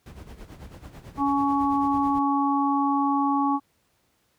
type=noise with tremolo; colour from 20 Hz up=brown; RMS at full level=-36 dBFS; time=0.06-2.19 s; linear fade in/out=2 ms; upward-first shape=sine; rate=9.1 Hz; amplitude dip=70%
type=harmonic tone; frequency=280 Hz; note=C#4; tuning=18 cents sharp; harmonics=1 / 3 / 4; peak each=-23 / -25 / -26 dBFS; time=1.17-3.6 s; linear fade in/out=50 ms
effects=pink hiss -68 dBFS RMS until 4.38 s + high-pass 60 Hz 12 dB/octave